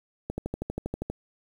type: click train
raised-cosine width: 2 ms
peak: -17 dBFS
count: 11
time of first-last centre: 0.3-1.1 s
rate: 12.5 Hz
effects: 8-bit